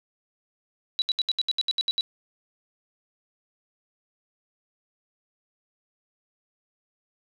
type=tone bursts; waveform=sine; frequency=3928 Hz; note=B7; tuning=10 cents flat; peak=-21 dBFS; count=11; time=0.99-2.009 s; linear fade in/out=0 ms; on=29 ms; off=70 ms; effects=none